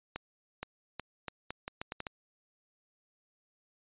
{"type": "accelerating click train", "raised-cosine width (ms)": 0.3, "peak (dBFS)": -21, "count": 10, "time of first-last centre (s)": [0.16, 2.068], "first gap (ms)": 470, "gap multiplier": 0.78, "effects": ["resampled to 8000 Hz"]}